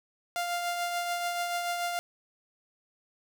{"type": "tone with tremolo", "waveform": "sawtooth", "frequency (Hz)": 698.5, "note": "F5", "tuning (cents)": 0, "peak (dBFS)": -24, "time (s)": [0.36, 1.99], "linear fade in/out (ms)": 0, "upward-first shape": "triangle", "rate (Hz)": 6.9, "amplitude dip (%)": 40, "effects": []}